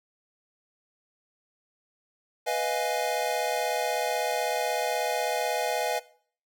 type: chord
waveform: square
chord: F half-diminished seventh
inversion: second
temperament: equal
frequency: 493.9 / 622.3 / 698.5 / 830.6 Hz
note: Cb5 / Eb5 / F5 / Ab5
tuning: 0 / 0 / 0 / 0 cents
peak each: -32 dBFS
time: 2.46-6 s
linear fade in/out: 20 ms
effects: noise-tail reverb RT60 0.5 s tail -19 dB re dry